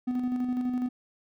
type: tone with tremolo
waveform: triangle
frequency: 249.6 Hz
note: B3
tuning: 19 cents sharp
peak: -23 dBFS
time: 0.07-0.89 s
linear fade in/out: 10 ms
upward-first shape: square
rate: 12 Hz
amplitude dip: 35%
effects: none